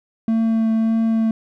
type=tone with vibrato; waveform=triangle; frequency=224.2 Hz; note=A3; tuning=33 cents sharp; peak=-13 dBFS; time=0.28-1.31 s; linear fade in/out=2 ms; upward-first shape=triangle; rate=1.7 Hz; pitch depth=13 cents each way; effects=none